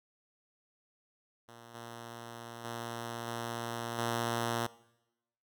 5% pulse tone with level steps, 117.2 Hz, A#2, 10 cents sharp, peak -40 / -33 / -27 / -25 / -20 dBFS, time 1.48-4.67 s, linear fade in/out 10 ms, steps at 1.74 / 2.64 / 3.27 / 3.98 s, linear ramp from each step 10 ms, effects noise-tail reverb RT60 0.9 s tail -20 dB re dry

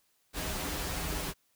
pink noise with comb filter, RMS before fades -35 dBFS, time 0.33-1.34 s, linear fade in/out 50 ms, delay 8.8 ms, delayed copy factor -0.65, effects white hiss -72 dBFS RMS until 1.55 s

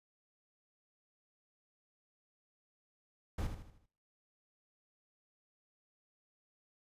brown noise with echo, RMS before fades -36 dBFS, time 3.38-3.47 s, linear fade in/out 5 ms, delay 78 ms, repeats 5, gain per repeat -7 dB, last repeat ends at 3.86 s, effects noise-tail reverb RT60 0.7 s tail -26 dB re dry + resampled to 32000 Hz

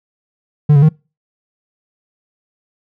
triangle tone with pitch steps, 148.4 / 141 / 155.4 Hz, D3 / C#3 / D#3, +18 / +30 / -2 cents, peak -3 dBFS, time 0.69-0.891 s, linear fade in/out 10 ms, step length 67 ms, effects noise-tail reverb RT60 0.3 s tail -25 dB re dry

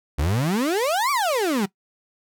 35% pulse exponential two-way sweep, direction up then down, 66 to 1188 to 183.4 Hz, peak -18 dBFS, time 0.18-1.66 s, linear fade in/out 10 ms, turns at 1.11 s, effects noise-tail reverb RT60 0.1 s tail -19 dB re dry

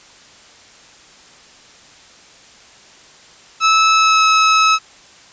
sawtooth tone with pitch glide, 1304 to 1292.8 Hz, E6 to E6, -19 to -34 cents, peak -6 dBFS, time 3.6-4.79 s, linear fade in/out 50 ms, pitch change -15 cents, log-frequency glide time 3.94-4.24 s, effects white hiss -44 dBFS RMS until 5.32 s + resampled to 16000 Hz

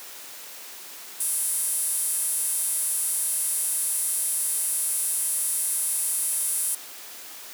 sawtooth tone with high-pass filter, 526 Hz, C5, 9 cents sharp, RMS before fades -26 dBFS, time 1.2-6.75 s, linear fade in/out 5 ms, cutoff 10000 Hz, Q 4.7, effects white hiss -41 dBFS RMS until 7.53 s + high-pass 300 Hz 12 dB/octave

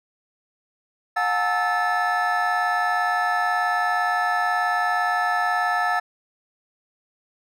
triangle tone cluster, 720 / 818 / 897 / 1309 / 1746 Hz, F#5 / G#5 / A5 / E6 / A6, -47 / -26 / +33 / -13 / -14 cents, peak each -22 / -29 / -28 / -24 / -23 dBFS, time 1.16-6 s, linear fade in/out 10 ms, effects none

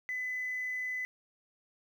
sine tone with frequency modulation, 2009 Hz, B6, 29 cents sharp, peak -32 dBFS, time 0.09-1.05 s, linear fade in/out 0 ms, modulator 32.7 Hz, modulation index 0.22, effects tanh soft clip ceiling -29 dBFS + 10-bit

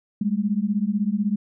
sine beating tone pair, 198.4 / 214.4 Hz, G3 / A3, +21 / -45 cents, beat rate 16 Hz, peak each -23 dBFS, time 0.21-1.36 s, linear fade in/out 5 ms, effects none

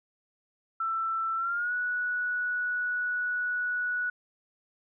sine tone with pitch glide, 1333 to 1470.5 Hz, E6 to F#6, +19 to -11 cents, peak -27 dBFS, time 0.8-4.1 s, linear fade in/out 5 ms, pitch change +170 cents, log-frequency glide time 1.36-1.73 s, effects none

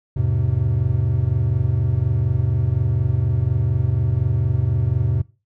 triangle chord, E augmented, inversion none, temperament equal with one note detuned, 82.41 / 103.83 / 127.97 Hz, E2 / G#2 / B#2, 0 / 0 / -38 cents, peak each -22 / -19 / -18 dBFS, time 0.16-5.22 s, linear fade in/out 10 ms, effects noise-tail reverb RT60 0.3 s tail -21 dB re dry

